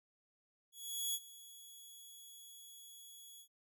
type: tone with ADSR envelope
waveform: 10% pulse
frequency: 3362 Hz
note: G#7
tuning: 20 cents sharp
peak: -27 dBFS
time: 0.72-3.48 s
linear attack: 420 ms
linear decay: 49 ms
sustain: -19 dB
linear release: 79 ms
effects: none